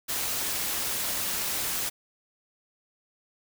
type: noise with amplitude modulation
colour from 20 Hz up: white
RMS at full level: -28 dBFS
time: 0.08-1.9 s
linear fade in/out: 20 ms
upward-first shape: sine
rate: 261 Hz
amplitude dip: 40%
effects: none